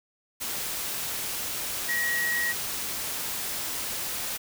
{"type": "tone in noise", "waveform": "sine", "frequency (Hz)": 1904, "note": "A#6", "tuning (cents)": 36, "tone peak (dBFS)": -25, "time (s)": [1.88, 2.53], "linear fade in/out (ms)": 20, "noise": "white", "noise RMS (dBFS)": -32, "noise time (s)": [0.4, 4.38], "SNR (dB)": 4, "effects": []}